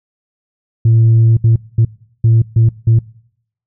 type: tone bursts at uneven times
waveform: sine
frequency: 113.6 Hz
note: A#2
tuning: 44 cents flat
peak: -4 dBFS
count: 6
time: 0.85-1.37 / 1.44-1.56 / 1.78-1.85 / 2.24-2.42 / 2.56-2.69 / 2.87-2.99 s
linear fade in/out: 5 ms
effects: noise-tail reverb RT60 0.7 s tail -24 dB re dry + tanh soft clip ceiling -4 dBFS